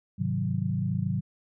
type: chord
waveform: sine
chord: Ab dominant seventh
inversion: none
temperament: equal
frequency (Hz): 103.83 / 130.81 / 155.56 / 185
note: Ab2 / C3 / Eb3 / Gb3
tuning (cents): 0 / 0 / 0 / 0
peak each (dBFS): -31 / -31 / -32 / -30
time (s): 0.18-1.21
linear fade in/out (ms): 20
effects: none